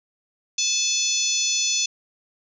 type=harmonic tone; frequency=866 Hz; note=A5; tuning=28 cents flat; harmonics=3 / 4 / 5 / 6 / 7 / 8; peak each=-29 / -27 / -29 / -29 / -24 / -28 dBFS; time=0.58-1.86 s; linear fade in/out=5 ms; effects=none

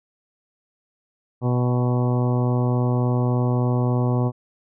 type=harmonic tone with a mistuned harmonic; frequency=123.47 Hz; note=B2; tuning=in tune; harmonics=1 / 2 / 3 / 4 / 5 / 6 / 7 / 8 / 9; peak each=-19 / -25 / -29 / -31 / -33 / -35 / -36 / -37 / -38 dBFS; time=1.41-4.32 s; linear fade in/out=50 ms; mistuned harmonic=6; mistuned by=+20 cents; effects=none

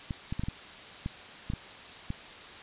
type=clicks; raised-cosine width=5 ms; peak=-20 dBFS; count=9; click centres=0.108 / 0.325 / 0.395 / 0.436 / 0.485 / 1.061 / 1.501 / 1.536 / 2.104 s; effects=white hiss -46 dBFS RMS until 2.62 s + resampled to 8000 Hz

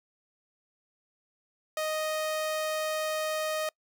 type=tone; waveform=sawtooth; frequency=622.3 Hz; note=D#5; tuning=in tune; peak=-25 dBFS; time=1.77-3.69 s; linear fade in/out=2 ms; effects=noise-tail reverb RT60 0.1 s tail -26 dB re dry

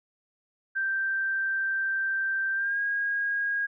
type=tone with pitch glide; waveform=sine; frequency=1568 to 1634.6 Hz; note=G6 to G#6; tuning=0 to -28 cents; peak=-25 dBFS; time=0.75-3.67 s; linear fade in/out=20 ms; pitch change=+72 cents; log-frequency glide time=2.53-2.8 s; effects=none

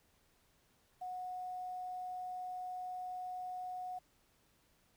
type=tone with quantisation; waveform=sine; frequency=732 Hz; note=F#5; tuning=19 cents flat; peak=-40 dBFS; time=1.01-3.99 s; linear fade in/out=10 ms; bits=11; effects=pink hiss -72 dBFS RMS until 4.96 s

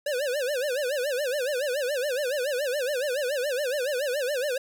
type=tone with vibrato; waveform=square; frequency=541 Hz; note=C#5; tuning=42 cents flat; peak=-26 dBFS; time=0.06-4.58 s; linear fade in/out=5 ms; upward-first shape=sine; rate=7.1 Hz; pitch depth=190 cents each way; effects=none

